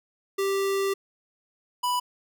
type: tone pair in turn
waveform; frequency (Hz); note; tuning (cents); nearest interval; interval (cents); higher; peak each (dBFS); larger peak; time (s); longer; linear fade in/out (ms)
square; 392 / 987.8; G4 / B5; 0 / 0; octave + major third; 1600; second; -24; neither; 0.38-0.94 / 1.83-2; first; 10
effects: none